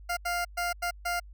20% pulse tone bursts at uneven times, 700 Hz, F5, 4 cents sharp, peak -23 dBFS, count 5, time 0.09-0.17 / 0.25-0.45 / 0.57-0.73 / 0.82-0.91 / 1.05-1.2 s, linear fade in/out 10 ms, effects added 50 Hz sine -45 dBFS peak until 1.33 s

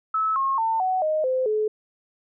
sine tone with pitch steps, 1300 / 1080.6 / 898.2 / 746.7 / 620.6 / 515.9 / 428.8 Hz, E6 / C#6 / A5 / F#5 / D#5 / C5 / A4, -24 / -44 / +35 / +16 / -5 / -24 / -45 cents, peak -20 dBFS, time 0.14-1.68 s, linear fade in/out 5 ms, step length 220 ms, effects none

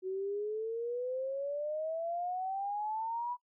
sine exponential sweep, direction up, 370 to 987.8 Hz, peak -33 dBFS, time 0.02-3.37 s, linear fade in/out 50 ms, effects noise-tail reverb RT60 0.1 s tail -23 dB re dry

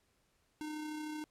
square tone with amplitude modulation, 305.3 Hz, D#4, 33 cents flat, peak -39 dBFS, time 0.61-1.24 s, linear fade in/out 0 ms, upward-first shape sine, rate 33.2 Hz, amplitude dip 30%, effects pink hiss -75 dBFS RMS until 1.3 s + low-pass 12000 Hz 12 dB/octave

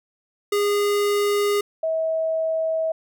square / sine tone pair in turn, 409.5 / 644.1 Hz, G#4 / E5, -24 / -40 cents, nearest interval minor sixth, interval 784 cents, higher second, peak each -19 / -20 dBFS, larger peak first, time 0.52-1.61 / 1.83-2.92 s, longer neither, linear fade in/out 5 ms, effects none

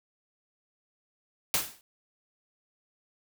white noise with exponential decay, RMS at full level -23 dBFS, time 1.54-1.81 s, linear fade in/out 1 ms, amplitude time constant 57 ms, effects none

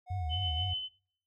triangle tone, 730 Hz, F#5, 24 cents flat, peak -39 dBFS, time 0.06-0.75 s, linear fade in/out 50 ms
sine tone with vibrato, 84.9 Hz, F2, 48 cents flat, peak -32 dBFS, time 0.1-0.74 s, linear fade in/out 10 ms, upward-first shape triangle, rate 4 Hz, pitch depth 270 cents each way
sine tone with tremolo, 3033 Hz, F#7, 42 cents sharp, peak -31 dBFS, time 0.29-0.89 s, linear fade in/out 50 ms, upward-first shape sine, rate 7.1 Hz, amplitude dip 45%
effects noise-tail reverb RT60 0.6 s tail -23 dB re dry

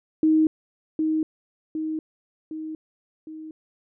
sine tone with echo, 314 Hz, D#4, 16 cents sharp, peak -15 dBFS, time 0.23-0.47 s, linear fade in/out 2 ms, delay 760 ms, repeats 4, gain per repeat -5 dB, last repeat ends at 3.51 s, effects none

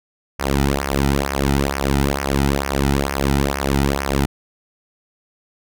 sawtooth tone with flanger, 69.3 Hz, C#2, in tune, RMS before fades -19 dBFS, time 0.39-4.26 s, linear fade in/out 10 ms, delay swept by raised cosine 0.25 to 1.85 ms, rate 2.2 Hz, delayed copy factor -0.8, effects none

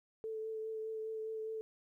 sine tone with vibrato, 440 Hz, A4, in tune, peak -38 dBFS, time 0.24-1.61 s, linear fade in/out 0 ms, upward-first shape triangle, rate 4.9 Hz, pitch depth 17 cents each way, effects 13-bit

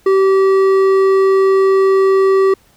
triangle tone with hard clipping, 385.6 Hz, G4, 28 cents flat, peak -10 dBFS, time 0.06-2.54 s, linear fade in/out 5 ms, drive 12 dB, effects pink hiss -52 dBFS RMS until 2.76 s

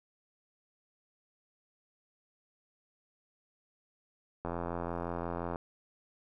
click train, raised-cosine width 1 ms, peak -22 dBFS, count 96, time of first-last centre 4.45-5.559 s, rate 85.7 Hz, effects none

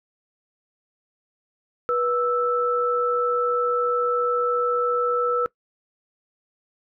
sine tone pair together, 487.1 / 1318.5 Hz, B4 / E6, -24 / 0 cents, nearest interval octave + perfect fourth, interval 1724 cents, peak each -22 dBFS, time 1.89-5.46 s, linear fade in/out 0 ms, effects noise-tail reverb RT60 0.1 s tail -21 dB re dry

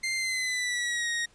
sawtooth tone with pitch glide, 2093 to 1875.5 Hz, C7 to A#6, 0 to +10 cents, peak -24 dBFS, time 0.03-1.26 s, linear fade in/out 10 ms, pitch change -190 cents, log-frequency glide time 0.16-1.1 s, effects pink hiss -61 dBFS RMS until 1.34 s + resampled to 22050 Hz

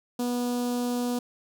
sawtooth tone with notch filter, 244 Hz, B3, 21 cents flat, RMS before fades -28 dBFS, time 0.19-1.19 s, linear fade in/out 5 ms, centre 2000 Hz, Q 0.59, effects none

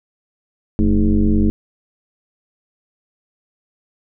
sine tone with frequency modulation, 120 Hz, B2, 49 cents flat, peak -11 dBFS, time 0.79-1.5 s, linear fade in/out 0 ms, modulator 96.8 Hz, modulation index 2.1, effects none

